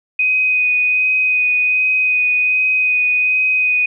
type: tone with vibrato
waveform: sine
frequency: 2500 Hz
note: D#7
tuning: 8 cents sharp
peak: -12 dBFS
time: 0.19-3.86 s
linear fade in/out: 5 ms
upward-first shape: sine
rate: 1.3 Hz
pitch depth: 12 cents each way
effects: none